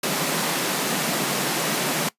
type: high-pass noise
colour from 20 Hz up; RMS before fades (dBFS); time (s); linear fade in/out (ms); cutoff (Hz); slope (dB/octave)
pink; -24; 0.03-2.09; 5; 140; 96
effects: noise-tail reverb RT60 0.1 s tail -19 dB re dry + resampled to 32000 Hz